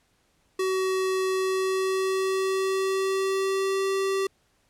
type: tone with pitch glide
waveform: square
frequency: 377.2 to 387.8 Hz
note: F#4 to G4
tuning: +33 to -19 cents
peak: -24 dBFS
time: 0.59-4.27 s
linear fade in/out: 5 ms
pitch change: +48 cents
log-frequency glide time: 1.28-3.86 s
effects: pink hiss -67 dBFS RMS until 4.69 s + low-pass 11000 Hz 12 dB/octave